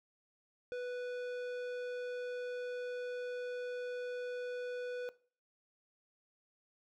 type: tone with low-pass filter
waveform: square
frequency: 493.9 Hz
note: B4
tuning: in tune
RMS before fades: -40 dBFS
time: 0.72-5.09 s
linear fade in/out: 0 ms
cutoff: 3200 Hz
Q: 0.5
effects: noise-tail reverb RT60 0.4 s tail -19 dB re dry